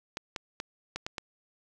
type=clicks; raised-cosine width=0.2 ms; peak=-17 dBFS; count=6; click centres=0.171 / 0.362 / 0.601 / 0.96 / 1.065 / 1.182 s; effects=none